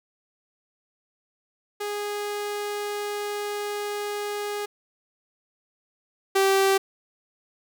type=tone pair in turn; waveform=sawtooth; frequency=412.9 / 388.6 Hz; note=G#4 / G4; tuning=-10 / -15 cents; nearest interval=minor second; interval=105 cents; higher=first; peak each=-24 / -14 dBFS; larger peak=second; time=1.8-4.66 / 6.35-6.78 s; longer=first; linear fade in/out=10 ms; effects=none